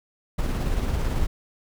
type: noise with tremolo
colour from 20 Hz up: brown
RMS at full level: -23 dBFS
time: 0.38-1.27 s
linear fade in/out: 10 ms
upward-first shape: square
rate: 18 Hz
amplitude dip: 25%
effects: none